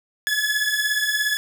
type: beating tone pair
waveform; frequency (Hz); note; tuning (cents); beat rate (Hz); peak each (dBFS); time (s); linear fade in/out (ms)
sawtooth; 1697 / 1714; G#6 / A6; +37 / -46; 17; -20 / -19; 0.27-1.37; 0
effects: none